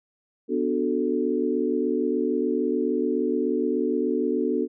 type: chord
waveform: sine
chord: B minor seventh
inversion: none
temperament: equal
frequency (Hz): 246.9 / 293.7 / 370 / 440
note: B3 / D4 / F#4 / A4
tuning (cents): 0 / 0 / 0 / 0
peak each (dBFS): -27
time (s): 0.48-4.68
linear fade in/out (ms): 50
effects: none